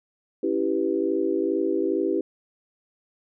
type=chord; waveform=sine; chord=C# half-diminished seventh; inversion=none; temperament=equal; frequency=277.2 / 329.6 / 392 / 493.9 Hz; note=C#4 / E4 / G4 / B4; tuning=0 / 0 / 0 / 0 cents; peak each=-30 / -25 / -25 / -30 dBFS; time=0.43-2.21 s; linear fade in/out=5 ms; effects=none